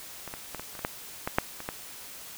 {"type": "clicks", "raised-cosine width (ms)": 0.5, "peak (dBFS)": [-23, -22, -21, -22, -29, -25, -12, -14, -6, -24, -16], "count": 11, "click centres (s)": [0.277, 0.339, 0.547, 0.596, 0.752, 0.792, 0.849, 1.275, 1.385, 1.604, 1.689], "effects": ["white hiss -44 dBFS RMS until 2.37 s"]}